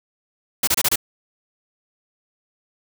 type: noise bursts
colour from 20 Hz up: white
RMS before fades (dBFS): -18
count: 5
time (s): 0.63-0.958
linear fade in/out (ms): 5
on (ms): 44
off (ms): 27
effects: none